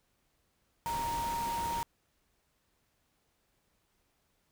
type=tone in noise; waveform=sine; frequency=932.3 Hz; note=A#5; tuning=in tune; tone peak=-32 dBFS; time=0.86-1.83 s; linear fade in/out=0 ms; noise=pink; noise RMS=-41 dBFS; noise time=0.86-1.83 s; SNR=+6 dB; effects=pink hiss -75 dBFS RMS until 4.51 s